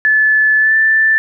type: tone with pitch glide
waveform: sine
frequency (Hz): 1733 to 1765.3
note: A6 to A6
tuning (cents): -27 to +5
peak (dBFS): -8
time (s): 0.05-1.18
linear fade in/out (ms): 0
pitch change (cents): +32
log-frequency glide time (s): 0.59-0.75
effects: none